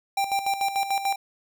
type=tone with tremolo; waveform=square; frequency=789 Hz; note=G5; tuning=11 cents sharp; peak=-22 dBFS; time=0.17-1.16 s; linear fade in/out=5 ms; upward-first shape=square; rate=6.8 Hz; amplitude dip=65%; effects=none